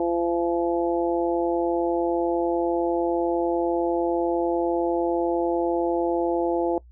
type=harmonic tone; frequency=171 Hz; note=F3; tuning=36 cents flat; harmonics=2 / 3 / 4 / 5; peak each=-23 / -27 / -29 / -31 dBFS; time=0-6.78 s; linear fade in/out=2 ms; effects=noise-tail reverb RT60 0.1 s tail -21 dB re dry + added 60 Hz sine -46 dBFS peak until 6.91 s